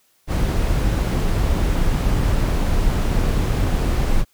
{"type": "noise", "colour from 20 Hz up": "brown", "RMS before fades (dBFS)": -18, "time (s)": [0.27, 4.25], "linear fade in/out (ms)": 50, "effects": ["white hiss -61 dBFS RMS until 4.33 s"]}